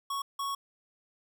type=tone bursts at uneven times; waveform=square; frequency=1108.7 Hz; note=C#6; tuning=in tune; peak=-32 dBFS; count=2; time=0.1-0.22 / 0.39-0.55 s; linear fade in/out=5 ms; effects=none